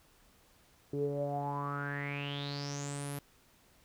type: tone with low-pass filter sweep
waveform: sawtooth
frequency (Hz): 142.5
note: C#3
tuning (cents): +48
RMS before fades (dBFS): -37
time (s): 0.93-3.19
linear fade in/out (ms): 5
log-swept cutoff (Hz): 370 to 12000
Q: 9.6
effects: pink hiss -65 dBFS RMS until 3.84 s